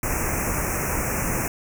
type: band-stop noise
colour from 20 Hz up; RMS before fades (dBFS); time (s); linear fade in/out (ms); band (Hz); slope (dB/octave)
pink; -25; 0.03-1.48; 2; 2600 to 5600; 96
effects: none